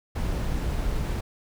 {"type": "noise", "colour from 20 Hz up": "brown", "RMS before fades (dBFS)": -27, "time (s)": [0.15, 1.21], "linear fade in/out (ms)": 10, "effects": []}